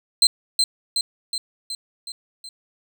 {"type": "tone with echo", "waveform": "35% pulse", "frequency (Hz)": 4114, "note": "C8", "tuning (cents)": -30, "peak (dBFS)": -10, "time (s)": [0.22, 0.27], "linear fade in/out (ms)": 2, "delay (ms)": 370, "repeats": 6, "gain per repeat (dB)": -4, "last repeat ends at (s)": 2.49, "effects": []}